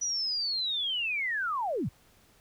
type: linear sweep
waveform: sine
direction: down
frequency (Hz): 5920 to 77.78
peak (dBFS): -28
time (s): 0.01-1.89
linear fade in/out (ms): 10
effects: pink hiss -62 dBFS RMS until 2.4 s